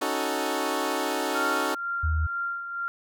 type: chord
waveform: 15% pulse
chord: D# half-diminished seventh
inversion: third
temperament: equal with one note detuned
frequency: 277.2 / 312.4 / 370 / 440 Hz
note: C#4 / D#4 / F#4 / A4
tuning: 0 / +7 / 0 / 0 cents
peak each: -25 dBFS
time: 0.01-1.75 s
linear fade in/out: 10 ms
type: tone with tremolo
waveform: sine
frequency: 1387 Hz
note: F6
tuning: 12 cents flat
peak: -26 dBFS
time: 1.35-2.88 s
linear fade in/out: 0 ms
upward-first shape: sine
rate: 2.1 Hz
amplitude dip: 55%
type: tone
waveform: sine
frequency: 77.8 Hz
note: D#2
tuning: in tune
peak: -22 dBFS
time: 2.03-2.27 s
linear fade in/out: 10 ms
effects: none